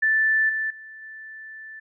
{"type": "tone with level steps", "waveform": "sine", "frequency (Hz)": 1760, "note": "A6", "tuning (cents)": 0, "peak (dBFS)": [-17, -23, -39, -37], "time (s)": [0.02, 1.8], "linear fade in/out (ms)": 10, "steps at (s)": [0.49, 0.7, 1.02], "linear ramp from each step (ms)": 5, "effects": []}